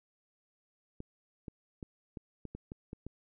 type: clicks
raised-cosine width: 3 ms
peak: -29 dBFS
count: 9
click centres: 1.004 / 1.482 / 1.828 / 2.172 / 2.453 / 2.55 / 2.719 / 2.931 / 3.066 s
effects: none